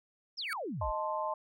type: exponential sweep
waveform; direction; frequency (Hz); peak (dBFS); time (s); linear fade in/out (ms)
sine; down; 5760 to 37.42; -35; 0.37-0.92; 20
type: tone with exponential growth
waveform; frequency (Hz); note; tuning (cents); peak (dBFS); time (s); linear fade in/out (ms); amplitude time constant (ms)
35% pulse; 2249; C#7; +24; -31; 0.41-0.53; 0; 26
type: chord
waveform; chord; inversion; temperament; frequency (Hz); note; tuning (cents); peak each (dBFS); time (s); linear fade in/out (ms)
sine; A diminished; second; equal; 622.3 / 880 / 1046.5; Eb5 / A5 / C6; 0 / 0 / 0; -36; 0.81-1.34; 5
effects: none